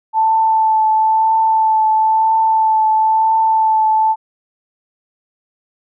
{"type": "tone with vibrato", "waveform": "sine", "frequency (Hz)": 880, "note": "A5", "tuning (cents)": 0, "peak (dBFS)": -10, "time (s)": [0.13, 4.16], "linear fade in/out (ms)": 50, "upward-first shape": "triangle", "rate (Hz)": 1, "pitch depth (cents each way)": 18, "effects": []}